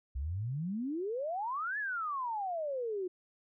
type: exponential two-way sweep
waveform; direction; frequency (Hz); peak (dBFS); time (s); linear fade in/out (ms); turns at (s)
sine; up then down; 61.7 to 1760 to 353.5; -33; 0.15-3.08; 10; 1.78
effects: none